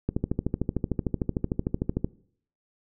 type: click train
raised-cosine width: 3 ms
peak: -12 dBFS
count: 27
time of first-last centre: 0.09-2.045 s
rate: 13.3 Hz
effects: noise-tail reverb RT60 0.6 s tail -21 dB re dry